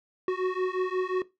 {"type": "beating tone pair", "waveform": "square", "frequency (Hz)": [367.2, 372.8], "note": ["F#4", "F#4"], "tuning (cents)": [-13, 13], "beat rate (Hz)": 5.6, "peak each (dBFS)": -29, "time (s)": [0.28, 1.22], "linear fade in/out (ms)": 2, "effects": ["noise-tail reverb RT60 0.2 s tail -17 dB re dry", "low-pass 2000 Hz 12 dB/octave"]}